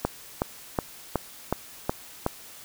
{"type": "click train", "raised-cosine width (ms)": 1, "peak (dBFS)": -9, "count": 7, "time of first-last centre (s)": [0.05, 2.264], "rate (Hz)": 2.71, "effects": ["white hiss -46 dBFS RMS until 2.64 s"]}